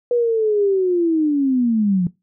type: linear sweep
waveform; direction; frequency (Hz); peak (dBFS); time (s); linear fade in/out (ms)
sine; down; 488.3 to 172.3; -14; 0.11-2.07; 2
effects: noise-tail reverb RT60 0.2 s tail -20 dB re dry